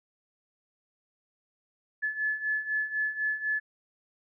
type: beating tone pair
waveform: sine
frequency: 1721 / 1725 Hz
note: A6 / A6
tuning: -39 / -35 cents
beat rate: 4 Hz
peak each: -33 / -29 dBFS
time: 2.02-3.6 s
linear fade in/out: 20 ms
effects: none